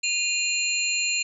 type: tone cluster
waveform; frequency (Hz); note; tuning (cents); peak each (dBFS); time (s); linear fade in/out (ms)
sine; 2469 / 2770 / 4172 / 7130; D#7 / F7 / C8 / A8; -14 / -15 / -6 / +22; -28; 0.03-1.23; 10
effects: none